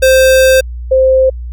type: tone pair in turn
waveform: square / sine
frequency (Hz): 523.3 / 523.3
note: C5 / C5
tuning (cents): 0 / 0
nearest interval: unison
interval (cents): 0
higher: neither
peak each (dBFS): -5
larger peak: neither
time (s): 0.02-0.61 / 0.91-1.3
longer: first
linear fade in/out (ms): 10
effects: added 60 Hz sine -20 dBFS peak until 1.52 s